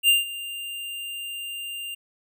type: tone with ADSR envelope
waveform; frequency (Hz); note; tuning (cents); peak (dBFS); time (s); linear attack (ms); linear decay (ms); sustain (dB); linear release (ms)
square; 2794; F7; 0; -14; 0.03-1.95; 54; 160; -18; 11
effects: none